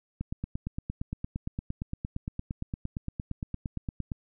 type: click train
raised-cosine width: 5 ms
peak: -20 dBFS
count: 35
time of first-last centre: 0.21-4.118 s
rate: 8.7 Hz
effects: none